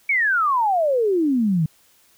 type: exponential sweep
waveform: sine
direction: down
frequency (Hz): 2300 to 150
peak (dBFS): -16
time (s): 0.09-1.66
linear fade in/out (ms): 5
effects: white hiss -57 dBFS RMS until 2.17 s